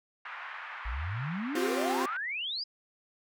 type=band-pass noise; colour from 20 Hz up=white; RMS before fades=-42 dBFS; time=0.25-2.17 s; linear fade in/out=5 ms; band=920 to 2000 Hz; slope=24 dB/octave
type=exponential sweep; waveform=sine; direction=up; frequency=51 to 5070 Hz; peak=-32 dBFS; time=0.85-2.64 s; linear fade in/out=10 ms
type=chord; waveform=sawtooth; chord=C suspended fourth; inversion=none; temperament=equal with one note detuned; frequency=261.6 / 355.7 / 392 Hz; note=C4 / F4 / G4; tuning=0 / +32 / 0 cents; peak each=-29 / -30 / -31 dBFS; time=1.55-2.06 s; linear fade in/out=5 ms
effects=none